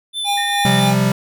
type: tone with vibrato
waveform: square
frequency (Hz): 3520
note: A7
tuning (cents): 0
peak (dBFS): -21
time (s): 0.13-0.91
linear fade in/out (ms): 50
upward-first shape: triangle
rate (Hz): 5.9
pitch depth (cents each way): 10
type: tone with tremolo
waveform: square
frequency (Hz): 808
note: G#5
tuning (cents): -48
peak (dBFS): -17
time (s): 0.24-0.95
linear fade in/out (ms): 50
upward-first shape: triangle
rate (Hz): 3.3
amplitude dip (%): 55
type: tone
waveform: sine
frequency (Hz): 1832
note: A#6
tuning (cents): -31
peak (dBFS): -22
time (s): 0.37-0.8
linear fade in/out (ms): 10
type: chord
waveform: square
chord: C suspended fourth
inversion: none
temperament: equal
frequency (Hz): 130.81 / 174.61 / 196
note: C3 / F3 / G3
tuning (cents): 0 / 0 / 0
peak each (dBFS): -18 / -22 / -17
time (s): 0.65-1.12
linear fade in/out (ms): 2
effects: none